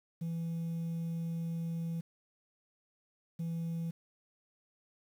sine tone bursts at uneven times, 166.4 Hz, E3, 17 cents sharp, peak -31 dBFS, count 2, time 0.21-2.01 / 3.39-3.91 s, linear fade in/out 10 ms, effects tanh soft clip ceiling -33 dBFS + 10-bit

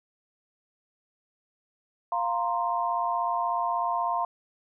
sine chord, F suspended fourth, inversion none, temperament just, 698.5 / 931.3 / 1047.7 Hz, F5 / Bb5 / C6, 0 / -2 / +2 cents, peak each -29 dBFS, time 2.12-4.25 s, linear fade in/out 2 ms, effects none

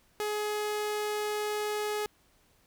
sawtooth tone, 420.7 Hz, G#4, 22 cents sharp, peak -26 dBFS, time 0.2-2.06 s, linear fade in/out 0 ms, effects pink hiss -66 dBFS RMS until 2.66 s

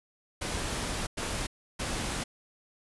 pink noise bursts at uneven times, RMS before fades -33 dBFS, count 3, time 0.41-1.07 / 1.17-1.47 / 1.79-2.24 s, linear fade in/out 10 ms, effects resampled to 24000 Hz

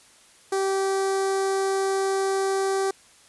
sawtooth tone with notch filter, 387.6 Hz, G4, 20 cents flat, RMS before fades -24 dBFS, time 0.52-2.91 s, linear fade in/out 5 ms, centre 2800 Hz, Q 0.87, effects white hiss -54 dBFS RMS until 3.28 s + resampled to 24000 Hz

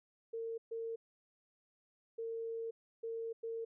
sine tone bursts at uneven times, 455.7 Hz, A#4, 39 cents flat, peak -38 dBFS, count 5, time 0.33-0.58 / 0.71-0.96 / 2.18-2.71 / 3.03-3.33 / 3.43-3.65 s, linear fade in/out 10 ms, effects none

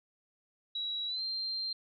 sine tone with pitch glide, 3886 to 4165 Hz, B7 to C8, -29 to -9 cents, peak -33 dBFS, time 0.75-1.73 s, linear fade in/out 5 ms, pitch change +120 cents, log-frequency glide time 1.07-1.22 s, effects none

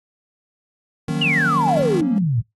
square tone, 154.3 Hz, D#3, 14 cents flat, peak -24 dBFS, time 1.08-2.01 s, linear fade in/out 2 ms
triangle chord, Gb major seventh, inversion third, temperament equal, 174.61 / 185 / 233.1 / 277.2 Hz, F3 / Gb3 / Bb3 / Db4, 0 / 0 / 0 / 0 cents, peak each -28 / -25 / -24 / -26 dBFS, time 1.09-2.18 s, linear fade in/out 0 ms
sine exponential sweep, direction down, 2977 to 104.7 Hz, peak -16 dBFS, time 1.21-2.41 s, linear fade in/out 10 ms
effects noise-tail reverb RT60 0.2 s tail -25 dB re dry + AAC 32 kbps

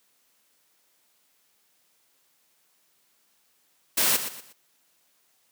white noise with echo, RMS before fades -22 dBFS, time 3.97-4.17 s, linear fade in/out 10 ms, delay 120 ms, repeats 3, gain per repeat -10 dB, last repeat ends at 4.53 s, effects white hiss -67 dBFS RMS until 5.51 s + high-pass 150 Hz 12 dB/octave

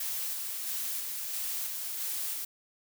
blue noise with tremolo, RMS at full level -34 dBFS, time 0-2.45 s, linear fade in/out 5 ms, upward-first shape square, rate 1.5 Hz, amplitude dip 25%, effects none

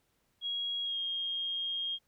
sine tone with pitch glide, 3300 to 3238 Hz, G#7 to G#7, -12 to -45 cents, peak -32 dBFS, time 0.41-1.99 s, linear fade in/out 50 ms, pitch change -33 cents, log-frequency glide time 0.83-0.98 s, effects pink hiss -75 dBFS RMS until 2.07 s

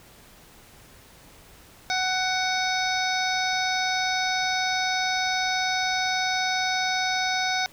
harmonic tone, 745 Hz, F#5, 12 cents sharp, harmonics 1 / 2 / 3 / 5 / 6 / 7 / 8, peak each -27 / -29 / -30 / -31 / -36 / -33 / -36 dBFS, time 1.9-7.66 s, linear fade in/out 0 ms, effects pink hiss -51 dBFS RMS until 7.72 s

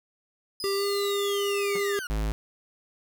40% pulse linear sweep, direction down, 5050 to 1400 Hz, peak -32 dBFS, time 0.6-2.07 s, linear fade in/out 2 ms
square tone with pitch glide, 395 to 402.4 Hz, G4 to G4, +13 to +45 cents, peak -26 dBFS, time 0.64-1.99 s, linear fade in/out 0 ms, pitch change +32 cents, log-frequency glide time 0.75-0.85 s
sawtooth tone with exponential decay, 185.3 Hz, F#3, 3 cents sharp, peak -30 dBFS, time 1.75-1.84 s, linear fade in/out 5 ms, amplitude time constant 18 ms
square tone, 53.2 Hz, G#1, 42 cents sharp, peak -26 dBFS, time 2.1-2.32 s, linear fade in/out 0 ms
effects none

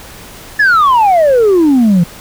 sine exponential sweep, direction down, 1760 to 164.81 Hz, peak -3 dBFS, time 0.59-2.04 s, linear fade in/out 10 ms, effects tanh soft clip ceiling -4 dBFS + pink hiss -33 dBFS RMS until 2.2 s

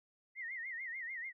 sine tone with vibrato, 1975.5 Hz, B6, in tune, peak -40 dBFS, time 0.35-1.33 s, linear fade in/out 50 ms, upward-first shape sine, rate 6.8 Hz, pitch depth 140 cents each way, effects none

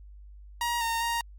sawtooth tone with pitch steps, 948 / 919 / 934 Hz, A#5 / A#5 / A#5, +29 / -25 / +3 cents, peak -23 dBFS, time 0.61-1.21 s, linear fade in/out 2 ms, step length 200 ms, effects added 50 Hz sine -45 dBFS peak until 1.38 s + Opus 48 kbps

